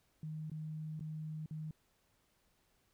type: tone with dropouts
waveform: sine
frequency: 155.56 Hz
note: D#3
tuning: in tune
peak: -40 dBFS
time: 0.23-1.71 s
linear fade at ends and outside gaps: 2 ms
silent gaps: 0.499-0.516 / 0.995-1.007 / 1.46-1.509 s
effects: pink hiss -75 dBFS RMS until 2.93 s